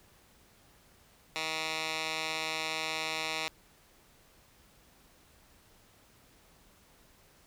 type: tone with band-pass filter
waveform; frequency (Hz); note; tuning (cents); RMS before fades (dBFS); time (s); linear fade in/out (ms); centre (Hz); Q
10% pulse; 158.5; D#3; +32; -35; 1.36-3.48; 0; 3300; 1.1
effects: pink hiss -62 dBFS RMS until 7.46 s